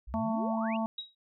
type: exponential sweep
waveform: sine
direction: up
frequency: 49 to 3000 Hz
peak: -39 dBFS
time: 0.07-0.77 s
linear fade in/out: 10 ms
type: harmonic tone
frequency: 223 Hz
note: A3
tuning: 23 cents sharp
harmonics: 1 / 3 / 4 / 5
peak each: -30 / -35 / -36 / -41 dBFS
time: 0.14-0.86 s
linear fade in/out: 0 ms
type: tone with exponential decay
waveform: sine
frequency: 3819 Hz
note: A#7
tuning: 41 cents sharp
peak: -32 dBFS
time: 0.98-1.15 s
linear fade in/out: 5 ms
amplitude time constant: 36 ms
effects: none